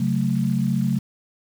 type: chord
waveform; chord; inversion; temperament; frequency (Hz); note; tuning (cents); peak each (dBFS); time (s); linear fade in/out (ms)
sine; F# minor; second; equal with one note detuned; 136.53 / 185 / 220; C#3 / F#3 / A3; -26 / 0 / 0; -23; 0-0.99; 5
effects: 7-bit